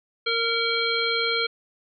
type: harmonic tone with a mistuned harmonic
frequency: 462 Hz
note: A#4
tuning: 16 cents flat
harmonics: 1 / 3 / 5 / 7 / 9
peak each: -28 / -28 / -28 / -28 / -28 dBFS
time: 0.26-1.47 s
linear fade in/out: 10 ms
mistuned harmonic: 5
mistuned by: -21 cents
effects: none